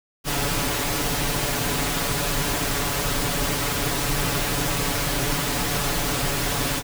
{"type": "noise with comb filter", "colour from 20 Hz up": "pink", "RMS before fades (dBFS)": -24, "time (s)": [0.24, 6.83], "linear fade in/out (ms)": 50, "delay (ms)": 7, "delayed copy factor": 0.8, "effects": []}